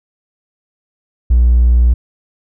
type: tone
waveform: triangle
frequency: 60 Hz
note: B1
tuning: 49 cents flat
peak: -3 dBFS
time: 1.3-1.94 s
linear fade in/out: 10 ms
effects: tanh soft clip ceiling -2 dBFS